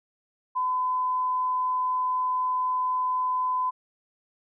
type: tone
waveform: sine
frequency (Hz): 1012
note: B5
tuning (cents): +42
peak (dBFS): -23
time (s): 0.55-3.71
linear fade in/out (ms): 20
effects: none